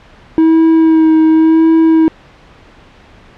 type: tone with vibrato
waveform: triangle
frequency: 320.7 Hz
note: E4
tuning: 48 cents flat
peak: -3 dBFS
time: 0.38-2.08 s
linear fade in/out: 0 ms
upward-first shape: sine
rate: 0.92 Hz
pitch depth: 20 cents each way
effects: pink hiss -41 dBFS RMS until 3.37 s + low-pass 3000 Hz 12 dB/octave